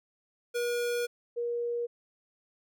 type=tone pair in turn; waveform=square / sine; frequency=480.1 / 475.1 Hz; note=B4 / A#4; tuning=-49 / +33 cents; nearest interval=unison; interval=18 cents; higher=first; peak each=-29 / -29 dBFS; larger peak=neither; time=0.54-1.07 / 1.36-1.87 s; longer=first; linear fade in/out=20 ms; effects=none